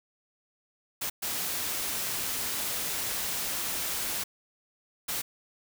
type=noise bursts at uneven times; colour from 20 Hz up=white; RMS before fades=-32 dBFS; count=3; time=1.01-1.1 / 1.22-4.24 / 5.08-5.22 s; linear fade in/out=10 ms; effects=none